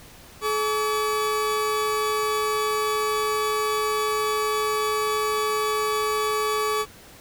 40% pulse tone pair together, 427.8 / 1142 Hz, A4 / D6, -49 / -49 cents, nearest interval octave + perfect fourth, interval 1700 cents, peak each -24 dBFS, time 0.41-6.86 s, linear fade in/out 50 ms, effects pink hiss -47 dBFS RMS until 7.2 s

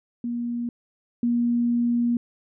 sine tone pair in turn, 238.2 / 238.2 Hz, A#3 / A#3, +38 / +38 cents, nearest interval unison, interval 0 cents, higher neither, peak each -25 / -19 dBFS, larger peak second, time 0.24-0.69 / 1.23-2.17 s, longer second, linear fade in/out 2 ms, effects none

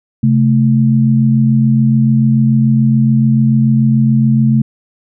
sine tone pair together, 133.06 / 220 Hz, C3 / A3, +29 / 0 cents, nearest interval major sixth, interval 871 cents, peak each -10 dBFS, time 0.23-4.62 s, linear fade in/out 5 ms, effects none

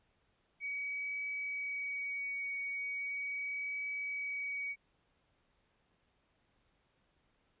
sine tone with vibrato, 2260 Hz, C#7, 33 cents sharp, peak -36 dBFS, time 0.6-4.76 s, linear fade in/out 50 ms, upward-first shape triangle, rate 0.38 Hz, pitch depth 14 cents each way, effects pink hiss -75 dBFS RMS until 7.6 s + resampled to 8000 Hz

